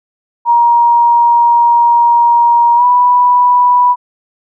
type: tone with pitch glide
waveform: sine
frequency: 945 to 982.9 Hz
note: A#5 to B5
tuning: +23 to -9 cents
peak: -5 dBFS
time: 0.45-3.96 s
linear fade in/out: 50 ms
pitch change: +68 cents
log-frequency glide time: 2.76-2.84 s
effects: none